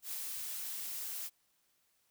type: noise with ADSR envelope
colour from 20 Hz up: blue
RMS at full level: -39 dBFS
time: 0.02-1.3 s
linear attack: 99 ms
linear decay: 37 ms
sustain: -2 dB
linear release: 39 ms
effects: white hiss -75 dBFS RMS until 2.1 s